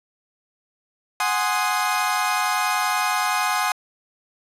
30% pulse chord, Ab dominant seventh, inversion third, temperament equal, 740 / 830.6 / 1046.5 / 1244.5 Hz, Gb5 / Ab5 / C6 / Eb6, 0 / 0 / 0 / 0 cents, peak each -23 dBFS, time 1.2-3.72 s, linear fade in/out 2 ms, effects resampled to 32000 Hz

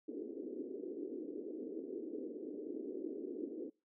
pink band-pass noise, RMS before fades -44 dBFS, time 0.08-3.7 s, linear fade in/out 10 ms, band 270 to 440 Hz, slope 48 dB/octave, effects noise-tail reverb RT60 0.3 s tail -23 dB re dry

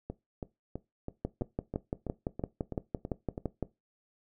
two click trains, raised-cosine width 2 ms, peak -18 / -23 dBFS, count 15 / 11, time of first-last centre 1.25-3.627 / 0.1-3.379 s, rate 5.89 / 3.05 Hz, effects noise-tail reverb RT60 0.2 s tail -18 dB re dry

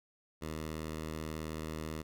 10% pulse tone, 78.5 Hz, D#2, 16 cents sharp, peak -30 dBFS, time 0.41-2.03 s, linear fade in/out 20 ms, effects none

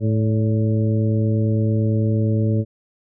harmonic tone with a mistuned harmonic, 108.8 Hz, A2, 19 cents flat, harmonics 1 / 2 / 3 / 4 / 5, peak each -17 / -23 / -27 / -29 / -31 dBFS, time 0-2.65 s, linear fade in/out 50 ms, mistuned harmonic 5, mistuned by +59 cents, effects none

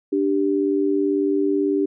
sine tone pair together, 293.9 / 392 Hz, D4 / G4, +1 / 0 cents, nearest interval perfect fourth, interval 499 cents, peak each -20 dBFS, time 0.12-1.86 s, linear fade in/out 10 ms, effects none

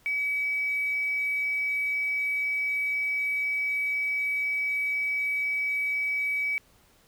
sine tone with quantisation, 2281 Hz, C#7, 49 cents sharp, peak -25 dBFS, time 0.06-6.58 s, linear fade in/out 0 ms, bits 8, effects pink hiss -61 dBFS RMS until 7.07 s

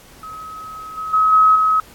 sine tone with level steps, 1277 Hz, D#6, 45 cents sharp, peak -30 / -23 / -11 / -8 / -12 dBFS, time 0.23-1.8 s, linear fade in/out 2 ms, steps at 0.97 / 1.13 / 1.32 / 1.55 s, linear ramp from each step 10 ms, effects pink hiss -45 dBFS RMS until 1.94 s + AAC 64 kbps

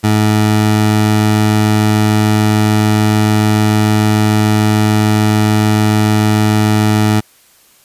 20% pulse tone, 106.8 Hz, G#2, 49 cents sharp, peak -4 dBFS, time 0.03-7.21 s, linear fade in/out 20 ms, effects white hiss -48 dBFS RMS until 7.84 s + resampled to 32000 Hz

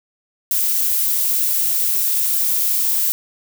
violet noise, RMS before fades -18 dBFS, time 0.51-3.12 s, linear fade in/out 0 ms, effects none

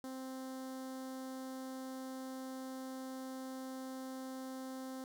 sawtooth tone with notch filter, 261.6 Hz, C4, in tune, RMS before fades -45 dBFS, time 0.04-5.04 s, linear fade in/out 0 ms, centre 2500 Hz, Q 0.93, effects none

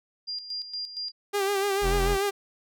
sine tone with tremolo, 4800 Hz, D8, 37 cents sharp, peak -30 dBFS, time 0.27-1.12 s, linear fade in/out 20 ms, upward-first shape square, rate 4.3 Hz, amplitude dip 65%
sawtooth tone with vibrato, 397.8 Hz, G4, 25 cents sharp, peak -20 dBFS, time 1.33-2.31 s, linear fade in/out 20 ms, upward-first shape sine, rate 6.8 Hz, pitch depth 51 cents each way
square tone, 43.63 Hz, F1, 1 cent flat, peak -25 dBFS, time 1.81-2.18 s, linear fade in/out 50 ms
effects none

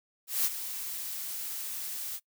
blue noise with ADSR envelope, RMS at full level -26 dBFS, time 0.27-2.2 s, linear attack 180 ms, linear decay 38 ms, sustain -11 dB, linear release 46 ms, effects noise-tail reverb RT60 0.1 s tail -22 dB re dry

